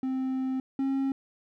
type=tone pair in turn; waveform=triangle; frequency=261.6 / 270.2 Hz; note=C4 / C#4; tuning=0 / -44 cents; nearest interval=minor second; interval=56 cents; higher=second; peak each=-25 / -23 dBFS; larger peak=second; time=0.03-0.6 / 0.79-1.12 s; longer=first; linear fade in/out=2 ms; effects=none